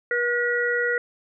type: harmonic tone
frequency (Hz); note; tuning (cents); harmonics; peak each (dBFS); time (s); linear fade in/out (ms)
481.4; B4; -44; 1 / 3 / 4; -25 / -25 / -25; 0.11-0.98; 2
effects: none